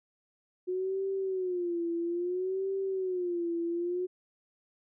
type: tone with vibrato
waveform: sine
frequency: 362.1 Hz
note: F#4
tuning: 37 cents flat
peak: -29 dBFS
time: 0.67-4.07 s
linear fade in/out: 20 ms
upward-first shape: sine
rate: 0.6 Hz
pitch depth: 120 cents each way
effects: none